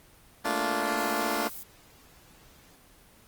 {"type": "chord", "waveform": "10% pulse", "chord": "Bb major seventh", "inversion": "third", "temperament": "just", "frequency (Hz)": [218.5, 233.1, 291.4, 349.6], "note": ["A3", "Bb3", "D4", "F4"], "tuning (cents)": [-12, 0, -13, 2], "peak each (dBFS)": [-25, -27, -23, -25], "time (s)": [0.44, 1.49], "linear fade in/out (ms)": 20}
{"type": "noise", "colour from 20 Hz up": "violet", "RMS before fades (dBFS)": -41, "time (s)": [0.98, 1.63], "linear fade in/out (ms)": 2}
{"effects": ["pink hiss -56 dBFS RMS until 3.27 s", "Opus 24 kbps"]}